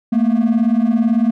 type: beating tone pair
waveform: triangle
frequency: 220 / 238 Hz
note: A3 / A#3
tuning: 0 / +36 cents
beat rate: 18 Hz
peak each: -12 dBFS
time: 0.12-1.31 s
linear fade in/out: 10 ms
effects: tanh soft clip ceiling -6 dBFS